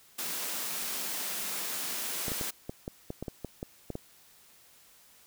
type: high-pass noise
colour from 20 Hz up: white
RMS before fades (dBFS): -35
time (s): 0.18-2.51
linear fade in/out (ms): 10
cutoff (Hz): 160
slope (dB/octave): 96
type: clicks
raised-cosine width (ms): 2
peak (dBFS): -22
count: 12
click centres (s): 2.282 / 2.318 / 2.412 / 2.695 / 2.879 / 3.104 / 3.226 / 3.282 / 3.447 / 3.629 / 3.903 / 3.954
effects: white hiss -59 dBFS RMS until 5.26 s